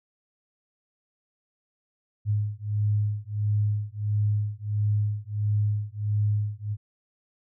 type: beating tone pair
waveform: sine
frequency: 103.83 / 105.33 Hz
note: G#2 / G#2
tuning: 0 / +25 cents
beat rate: 1.5 Hz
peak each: -26 dBFS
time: 2.25-6.77 s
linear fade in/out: 50 ms
effects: none